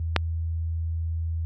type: click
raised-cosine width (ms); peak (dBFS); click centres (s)
0.3; -3; 0.163
effects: added 82 Hz sine -24 dBFS peak until 1.45 s + high-pass 60 Hz 12 dB/octave